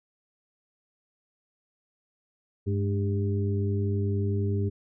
harmonic tone with a mistuned harmonic, 99.8 Hz, G2, 32 cents sharp, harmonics 1 / 2 / 3 / 4, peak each -25 / -33 / -37 / -33 dBFS, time 2.66-4.7 s, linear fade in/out 20 ms, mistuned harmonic 2, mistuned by +74 cents, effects none

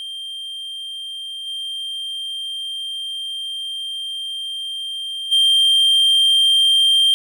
triangle tone with level steps, 3173 Hz, G7, 20 cents sharp, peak -26 / -23 / -10 dBFS, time 0-7.14 s, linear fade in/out 0 ms, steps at 1.46 / 5.31 s, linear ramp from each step 20 ms, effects none

